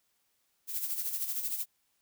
violet noise with tremolo, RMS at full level -32 dBFS, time 0.67-1.66 s, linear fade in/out 50 ms, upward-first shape sine, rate 13 Hz, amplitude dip 60%, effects white hiss -75 dBFS RMS until 2.01 s

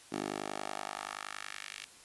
10% pulse tone with high-pass filter sweep, 50.6 Hz, G#1, 44 cents flat, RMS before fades -41 dBFS, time 0.12-1.85 s, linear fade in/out 5 ms, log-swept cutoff 310 to 2600 Hz, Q 1.5, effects white hiss -56 dBFS RMS until 2.04 s + resampled to 24000 Hz

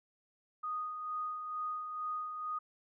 sine tone with tremolo, 1240 Hz, D#6, 6 cents flat, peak -34 dBFS, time 0.63-2.59 s, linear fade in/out 10 ms, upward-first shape sine, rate 2.2 Hz, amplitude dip 45%, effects none

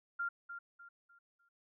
sine tone with echo, 1393 Hz, F6, 5 cents flat, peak -34 dBFS, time 0.19-0.29 s, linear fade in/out 10 ms, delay 300 ms, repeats 4, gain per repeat -9 dB, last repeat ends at 1.49 s, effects none

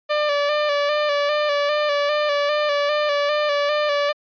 sawtooth tone with vibrato, 587 Hz, D5, 1 cent flat, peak -14 dBFS, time 0.09-4.13 s, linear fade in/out 20 ms, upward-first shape square, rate 2.5 Hz, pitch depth 32 cents each way, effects resampled to 11025 Hz

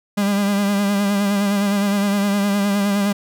45% pulse tone with vibrato, 201.4 Hz, G3, 47 cents sharp, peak -16 dBFS, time 0.17-3.13 s, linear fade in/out 10 ms, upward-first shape sine, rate 9.7 Hz, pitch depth 38 cents each way, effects none

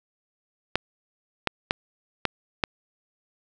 clicks, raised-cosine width 0.3 ms, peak -5 dBFS, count 5, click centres 0.756 / 1.473 / 1.709 / 2.253 / 2.638 s, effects none

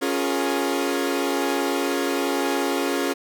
sawtooth chord, Bb minor seventh, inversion first, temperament equal with one note detuned, 277.2 / 354.3 / 415.3 / 466.2 Hz, Db4 / F4 / Ab4 / Bb4, 0 / +25 / 0 / 0 cents, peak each -21 / -23 / -24 / -27 dBFS, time 0.01-3.14 s, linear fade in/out 20 ms, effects none

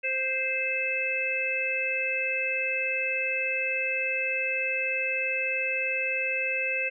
harmonic tone, 523.3 Hz, C5, in tune, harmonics 1 / 3 / 4 / 5, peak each -34 / -37 / -33 / -27 dBFS, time 0.03-6.9 s, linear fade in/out 20 ms, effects none

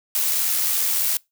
blue noise with amplitude modulation, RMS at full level -20 dBFS, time 0.15-1.17 s, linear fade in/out 2 ms, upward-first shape sine, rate 83 Hz, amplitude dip 30%, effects noise-tail reverb RT60 0.2 s tail -24 dB re dry

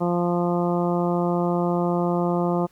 harmonic tone, 174.61 Hz, F3, in tune, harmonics 1 / 2 / 3 / 4 / 5 / 6 / 7, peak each -23 / -25 / -28 / -29 / -32 / -34 / -35 dBFS, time 0-2.67 s, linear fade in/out 20 ms, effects pink hiss -60 dBFS RMS until 2.71 s

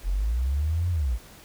sine linear two-way sweep, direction up then down, 41.2 to 90.3 to 50.9 Hz, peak -22 dBFS, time 0.03-1.19 s, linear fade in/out 50 ms, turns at 0.9 s, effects pink hiss -49 dBFS RMS until 1.44 s

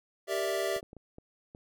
square chord, E half-diminished seventh, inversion first, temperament equal, 392 / 466.2 / 587.3 / 659.3 Hz, G4 / Bb4 / D5 / E5, 0 / 0 / 0 / 0 cents, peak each -34 / -40 / -36 / -34 dBFS, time 0.27-0.81 s, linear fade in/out 50 ms
clicks, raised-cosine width 2 ms, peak -34 dBFS, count 6, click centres 0.764 / 0.829 / 0.931 / 0.967 / 1.184 / 1.549 s
effects none

